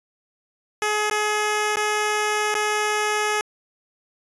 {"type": "tone with dropouts", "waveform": "10% pulse", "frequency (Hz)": 422.6, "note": "G#4", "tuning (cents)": 30, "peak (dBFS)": -12, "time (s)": [0.82, 3.41], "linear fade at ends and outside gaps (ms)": 1, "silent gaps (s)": [[1.098, 1.111], [1.758, 1.769], [2.542, 2.551]], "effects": ["resampled to 24000 Hz"]}